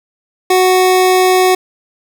25% pulse tone, 370 Hz, F#4, in tune, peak -4 dBFS, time 0.5-1.55 s, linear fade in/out 5 ms, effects none

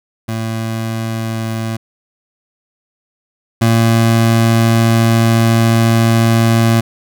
25% pulse tone pair in turn, 112.6 / 114.24 Hz, A2 / A#2, +40 / -35 cents, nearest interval unison, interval 25 cents, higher second, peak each -14 / -5 dBFS, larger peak second, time 0.28-1.77 / 3.61-6.81 s, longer second, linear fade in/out 10 ms, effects none

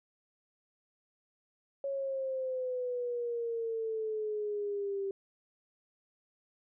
sine exponential sweep, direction down, 554.4 to 390 Hz, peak -32 dBFS, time 1.84-5.11 s, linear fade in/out 2 ms, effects none

